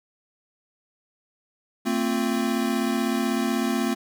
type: chord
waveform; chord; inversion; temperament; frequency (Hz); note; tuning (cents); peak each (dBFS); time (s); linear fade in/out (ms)
square; F major; first; equal with one note detuned; 225.5 / 261.6 / 349.2; A3 / C4 / F4; +43 / 0 / 0; -26 / -27 / -30; 1.85-3.95; 20
effects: none